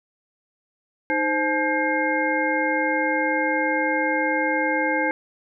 sine tone cluster, 310.9 / 521 / 858 / 1595 / 2129 Hz, D#4 / C5 / A5 / G6 / C7, -1 / -7 / -44 / +30 / +30 cents, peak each -26 dBFS, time 1.1-5.11 s, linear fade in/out 0 ms, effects none

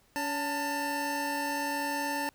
25% pulse tone pair together, 283.4 / 891 Hz, C#4 / A5, +38 / +22 cents, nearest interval octave + minor sixth, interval 1984 cents, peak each -31 / -28 dBFS, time 0.16-2.29 s, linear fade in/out 0 ms, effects pink hiss -65 dBFS RMS until 2.34 s

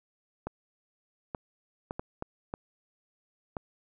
clicks, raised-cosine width 1 ms, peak -20 dBFS, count 7, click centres 0.47 / 1.348 / 1.909 / 1.995 / 2.224 / 2.539 / 3.568 s, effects none

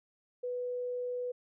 sine tone, 493.9 Hz, B4, in tune, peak -33 dBFS, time 0.43-1.32 s, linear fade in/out 10 ms, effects none

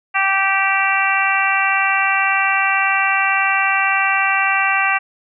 harmonic tone, 389.1 Hz, G4, 13 cents flat, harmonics 2 / 3 / 4 / 5 / 6 / 7, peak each -21 / -21 / -21 / -21 / -21 / -21 dBFS, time 0.14-4.99 s, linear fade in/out 20 ms, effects none

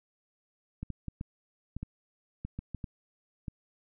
clicks, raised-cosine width 5 ms, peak -24 dBFS, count 11, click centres 0.83 / 0.903 / 1.083 / 1.211 / 1.766 / 1.83 / 2.45 / 2.59 / 2.747 / 2.842 / 3.482 s, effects none

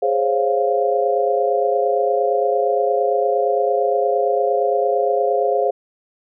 sine chord, Db major seventh, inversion second, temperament equal with one note detuned, 415.3 / 525.7 / 554.4 / 698.5 Hz, Ab4 / C5 / Db5 / F5, 0 / +8 / 0 / 0 cents, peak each -20 / -20 / -24 / -20 dBFS, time 0.02-5.71 s, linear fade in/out 10 ms, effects none

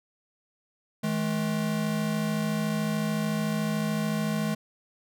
square tone pair together, 159.3 / 213 Hz, D#3 / G#3, +41 / +44 cents, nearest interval perfect fourth, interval 503 cents, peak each -31 / -28 dBFS, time 1.03-4.55 s, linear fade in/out 10 ms, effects none

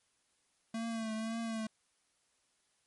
square tone with vibrato, 224.1 Hz, A3, 32 cents sharp, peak -36 dBFS, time 0.74-1.67 s, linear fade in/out 5 ms, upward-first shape triangle, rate 1.9 Hz, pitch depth 50 cents each way, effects white hiss -75 dBFS RMS until 2.86 s + MP3 48 kbps

